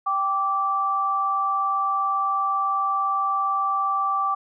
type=tone pair together; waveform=sine; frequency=784 / 1166.2 Hz; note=G5 / D6; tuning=0 / -13 cents; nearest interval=perfect fifth; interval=687 cents; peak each=-27 / -21 dBFS; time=0.06-4.35 s; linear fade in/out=10 ms; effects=none